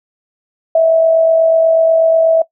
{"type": "tone with amplitude modulation", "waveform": "sine", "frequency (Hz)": 652, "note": "E5", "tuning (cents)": -19, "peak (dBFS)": -5, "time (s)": [0.75, 2.42], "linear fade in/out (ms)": 5, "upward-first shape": "sine", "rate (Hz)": 48.2, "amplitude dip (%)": 35, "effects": ["noise-tail reverb RT60 0.1 s tail -19 dB re dry"]}